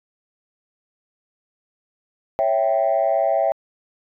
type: chord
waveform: sine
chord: C# diminished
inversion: none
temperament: equal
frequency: 554.4 / 659.3 / 784 Hz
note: C#5 / E5 / G5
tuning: 0 / 0 / 0 cents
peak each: -21 / -18 / -21 dBFS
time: 2.39-3.52 s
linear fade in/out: 0 ms
effects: tanh soft clip ceiling -10 dBFS